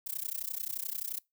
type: noise with amplitude modulation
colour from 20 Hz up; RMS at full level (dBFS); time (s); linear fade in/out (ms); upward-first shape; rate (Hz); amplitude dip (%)
violet; -33; 0.06-1.19; 10; sine; 31.5; 100
effects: noise-tail reverb RT60 0.2 s tail -24 dB re dry